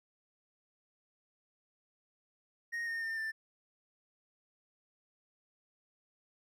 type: tone with pitch steps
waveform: triangle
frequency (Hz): 1864.7 / 1834.8 / 1805.3 / 1776.4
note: A#6 / A#6 / A6 / A6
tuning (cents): 0 / -28 / +44 / +16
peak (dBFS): -33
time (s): 2.72-3.32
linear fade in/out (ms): 20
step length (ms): 150
effects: none